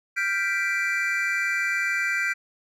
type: chord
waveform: triangle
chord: G dominant seventh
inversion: third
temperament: equal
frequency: 1396.9 / 1568 / 1975.5 / 2349 Hz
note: F6 / G6 / B6 / D7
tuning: 0 / 0 / 0 / 0 cents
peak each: -30 / -26 / -26 / -26 dBFS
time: 0.16-2.34 s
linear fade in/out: 20 ms
effects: none